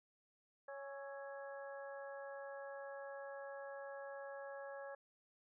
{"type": "harmonic tone with a mistuned harmonic", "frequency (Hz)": 277.2, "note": "C#4", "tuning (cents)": 0, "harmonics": [2, 3, 4, 5, 6], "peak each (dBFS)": [-48, -55, -58, -61, -55], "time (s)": [0.68, 4.95], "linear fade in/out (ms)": 5, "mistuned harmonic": 5, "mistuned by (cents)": -70, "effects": []}